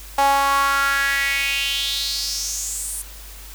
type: tone with high-pass filter sweep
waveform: sawtooth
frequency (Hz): 277.2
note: C#4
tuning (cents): 0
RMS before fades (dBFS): -21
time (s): 0.18-3.02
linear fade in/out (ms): 5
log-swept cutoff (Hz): 770 to 9700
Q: 4.6
effects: added 50 Hz sine -38 dBFS peak until 3.54 s + white hiss -41 dBFS RMS until 3.54 s